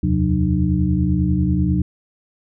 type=tone cluster; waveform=sine; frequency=76.8 / 86.9 / 129 / 181 / 303 Hz; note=D#2 / F2 / C3 / F#3 / D#4; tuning=-22 / -8 / -24 / -38 / -46 cents; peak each=-21 / -24 / -22 / -19 / -23 dBFS; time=0.03-1.82 s; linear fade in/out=5 ms; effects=none